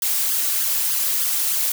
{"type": "noise with flanger", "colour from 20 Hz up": "blue", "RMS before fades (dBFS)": -21, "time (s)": [0.02, 1.72], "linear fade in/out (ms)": 2, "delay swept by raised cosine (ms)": [0.61, 3.61], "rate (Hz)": 3.3, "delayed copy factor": 0.8, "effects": []}